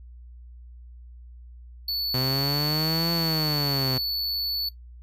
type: tone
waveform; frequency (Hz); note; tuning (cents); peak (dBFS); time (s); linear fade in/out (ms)
square; 4451; C#8; +6; -25; 1.88-4.69; 5
type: linear two-way sweep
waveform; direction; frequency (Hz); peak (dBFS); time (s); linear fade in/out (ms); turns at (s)
sawtooth; up then down; 126.7 to 169.9 to 126.7; -21; 2.14-3.98; 5; 3.12
effects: noise-tail reverb RT60 0.1 s tail -19 dB re dry + added 60 Hz sine -42 dBFS peak until 5.02 s